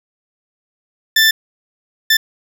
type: tone bursts at uneven times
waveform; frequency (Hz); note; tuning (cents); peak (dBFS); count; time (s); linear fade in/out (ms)
20% pulse; 1770; A6; +10; -4; 2; 1.16-1.31 / 2.1-2.17; 5
effects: none